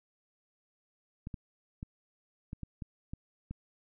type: clicks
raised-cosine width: 5 ms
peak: -27 dBFS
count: 8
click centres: 1.271 / 1.342 / 1.829 / 2.531 / 2.633 / 2.822 / 3.135 / 3.51 s
effects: none